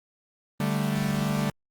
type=chord; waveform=45% pulse; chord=D suspended fourth; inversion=none; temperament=equal; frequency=146.83 / 196 / 220 Hz; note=D3 / G3 / A3; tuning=0 / 0 / 0 cents; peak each=-28 / -28 / -30 dBFS; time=0.6-1.5 s; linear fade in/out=2 ms; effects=Opus 32 kbps